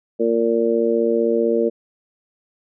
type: harmonic tone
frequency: 115.6 Hz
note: A#2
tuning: 14 cents flat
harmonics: 2 / 3 / 4 / 5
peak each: -23 / -21 / -18 / -24 dBFS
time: 0.19-1.7 s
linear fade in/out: 20 ms
effects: none